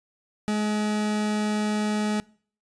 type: tone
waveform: 40% pulse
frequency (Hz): 211.3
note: G#3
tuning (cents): +30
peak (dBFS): -22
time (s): 0.48-2.2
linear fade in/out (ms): 0
effects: noise-tail reverb RT60 0.5 s tail -24 dB re dry + resampled to 22050 Hz